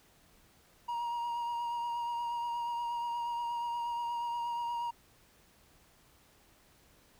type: tone with vibrato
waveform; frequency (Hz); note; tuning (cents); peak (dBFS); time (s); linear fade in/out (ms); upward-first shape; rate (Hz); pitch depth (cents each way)
triangle; 946; A#5; +25; -31; 0.88-4.91; 10; triangle; 8.4; 22
effects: pink hiss -64 dBFS RMS until 7.19 s